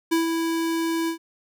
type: tone with ADSR envelope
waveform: square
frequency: 329.6 Hz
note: E4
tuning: in tune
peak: -18 dBFS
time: 0.11-1.18 s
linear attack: 15 ms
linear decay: 130 ms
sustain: -5 dB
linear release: 98 ms
effects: none